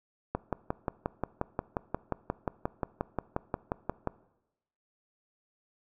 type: click train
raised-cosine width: 1 ms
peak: -15 dBFS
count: 22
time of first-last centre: 0.35-4.073 s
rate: 5.64 Hz
effects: noise-tail reverb RT60 0.9 s tail -20 dB re dry